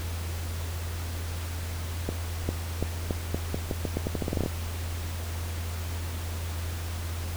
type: accelerating click train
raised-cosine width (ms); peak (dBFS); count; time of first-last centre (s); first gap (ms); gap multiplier
2; -14; 18; 2.09-4.461; 400; 0.84
effects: added 84 Hz sine -31 dBFS peak until 7.36 s + pink hiss -40 dBFS RMS until 7.36 s

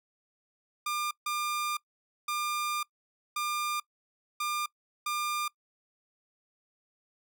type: tone bursts at uneven times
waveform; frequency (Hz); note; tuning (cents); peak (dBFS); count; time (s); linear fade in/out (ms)
sawtooth; 1200; D6; +37; -26; 6; 0.86-1.11 / 1.26-1.77 / 2.28-2.83 / 3.36-3.8 / 4.4-4.66 / 5.06-5.48; 5
effects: noise-tail reverb RT60 0.1 s tail -23 dB re dry

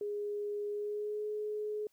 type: tone with pitch glide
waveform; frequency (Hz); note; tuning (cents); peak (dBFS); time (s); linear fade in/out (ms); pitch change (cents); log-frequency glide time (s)
sine; 413 to 422.9; G#4 to G#4; -10 to +31; -34; 0.01-1.87; 2; +41; 0.7-1.25
effects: white hiss -74 dBFS RMS until 1.92 s

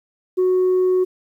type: tone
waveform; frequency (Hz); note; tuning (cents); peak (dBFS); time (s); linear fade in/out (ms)
sine; 368.5; F#4; -7; -12; 0.37-1.05; 20
effects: tanh soft clip ceiling -12 dBFS + 9-bit

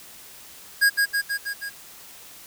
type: tone with echo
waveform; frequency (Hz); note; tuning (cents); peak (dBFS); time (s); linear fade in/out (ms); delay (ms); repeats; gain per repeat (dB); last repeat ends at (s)
square; 1636; G#6; -26; -15; 0.81-0.9; 20; 160; 5; -3; 1.7
effects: white hiss -45 dBFS RMS until 2.46 s

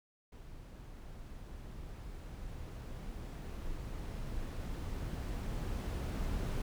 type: noise with level ramp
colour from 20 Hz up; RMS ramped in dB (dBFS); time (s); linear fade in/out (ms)
brown; -50 to -35; 0.32-6.62; 5
effects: none

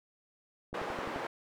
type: click train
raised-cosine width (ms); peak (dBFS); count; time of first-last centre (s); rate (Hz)
2; -28; 6; 0.73-1.161; 11.6
type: band-pass noise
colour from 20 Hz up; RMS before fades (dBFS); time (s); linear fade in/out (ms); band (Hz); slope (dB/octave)
white; -38; 0.74-1.27; 5; 280 to 1100; 12
effects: none

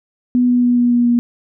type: tone with pitch steps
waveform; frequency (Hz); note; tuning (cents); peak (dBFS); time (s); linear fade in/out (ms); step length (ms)
sine; 246.9 / 245.3 / 243.8 / 242.2 / 240.7 / 239.2; B3 / B3 / B3 / B3 / B3 / A#3; 0 / -12 / -22 / -34 / -44 / +45; -10; 0.35-1.19; 0; 140
effects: none

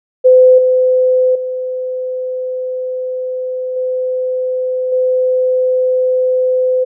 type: tone with level steps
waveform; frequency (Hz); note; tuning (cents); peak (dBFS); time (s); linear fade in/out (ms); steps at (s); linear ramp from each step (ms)
sine; 510; C5; -44; -3 / -8 / -17 / -14 / -10; 0.24-6.85; 20; 0.58 / 1.35 / 3.76 / 4.92; 5
effects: none

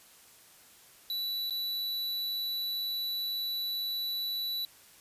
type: tone with dropouts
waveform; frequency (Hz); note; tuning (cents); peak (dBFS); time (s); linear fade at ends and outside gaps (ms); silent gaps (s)
square; 3951; B7; 0; -32; 1.1-4.65; 1; 1.498-1.507
effects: white hiss -57 dBFS RMS until 5 s + resampled to 32000 Hz

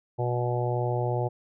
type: harmonic tone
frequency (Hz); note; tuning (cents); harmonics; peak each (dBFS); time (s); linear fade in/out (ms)
122.1; B2; -19; 1 / 3 / 4 / 5 / 6 / 7; -27 / -32 / -33 / -34 / -35 / -35; 0.18-1.29; 20
effects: none

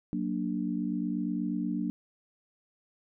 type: chord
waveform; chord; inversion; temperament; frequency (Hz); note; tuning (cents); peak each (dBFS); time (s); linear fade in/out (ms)
sine; Gb augmented; none; equal; 185 / 233.1 / 293.7; Gb3 / Bb3 / D4; 0 / 0 / 0; -33; 0.13-1.9; 0
effects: none

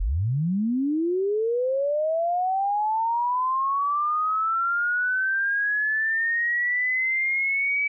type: linear sweep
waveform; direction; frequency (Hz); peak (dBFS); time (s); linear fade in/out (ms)
sine; up; 36 to 2295; -21; 0-7.88; 10
effects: none

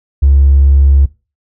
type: tone with hard clipping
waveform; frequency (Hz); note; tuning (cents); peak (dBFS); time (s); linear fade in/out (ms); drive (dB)
sine; 69.3; C#2; 0; -5; 0.22-1.06; 10; 1
effects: noise-tail reverb RT60 0.3 s tail -20 dB re dry

